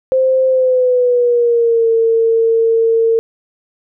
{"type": "tone with pitch glide", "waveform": "sine", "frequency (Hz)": [522, 454.4], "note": ["C5", "A#4"], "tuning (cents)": [-4, -44], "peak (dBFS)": -9, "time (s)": [0.12, 3.19], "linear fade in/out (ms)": 0, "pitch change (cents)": -240, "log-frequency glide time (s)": [0.48, 1.89], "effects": []}